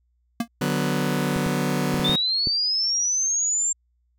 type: tone with exponential decay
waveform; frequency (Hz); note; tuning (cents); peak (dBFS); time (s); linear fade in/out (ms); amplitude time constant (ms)
square; 233.1; A#3; 0; -19; 0.4-0.48; 5; 16
type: chord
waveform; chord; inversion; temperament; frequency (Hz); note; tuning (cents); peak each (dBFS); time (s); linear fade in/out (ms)
sawtooth; B minor; first; just; 148.16 / 185.21 / 246.9; D3 / F#3 / B3; +16 / +2 / 0; -22; 0.61-2.16; 5
type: clicks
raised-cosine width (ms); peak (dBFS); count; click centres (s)
3; -16; 6; 1.363 / 1.464 / 1.943 / 1.998 / 2.095 / 2.472
type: linear sweep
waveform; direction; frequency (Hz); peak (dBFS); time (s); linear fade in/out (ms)
sine; up; 3520 to 7420; -20; 2.04-3.73; 10
effects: added 60 Hz sine -64 dBFS peak until 4.18 s